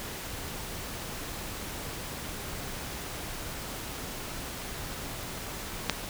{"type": "click", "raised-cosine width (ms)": 0.2, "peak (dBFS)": -6, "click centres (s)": 5.897, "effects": ["pink hiss -38 dBFS RMS until 6.09 s"]}